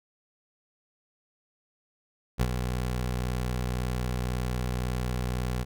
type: tone with ADSR envelope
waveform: 20% pulse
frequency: 61.9 Hz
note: B1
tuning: 5 cents sharp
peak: -16 dBFS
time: 2.38-5.65 s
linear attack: 32 ms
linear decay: 48 ms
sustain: -7 dB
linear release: 28 ms
effects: none